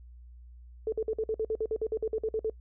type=tone bursts; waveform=sine; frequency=440 Hz; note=A4; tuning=in tune; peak=-26 dBFS; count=16; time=0.87-2.498 s; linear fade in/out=2 ms; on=53 ms; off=52 ms; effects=noise-tail reverb RT60 0.1 s tail -24 dB re dry + added 60 Hz sine -47 dBFS peak until 2.6 s